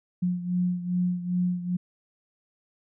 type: beating tone pair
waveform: sine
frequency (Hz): 178.4 / 180.9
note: F3 / F#3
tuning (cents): +37 / -39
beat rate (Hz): 2.5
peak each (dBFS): -25 / -30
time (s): 0.22-1.77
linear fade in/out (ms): 10
effects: none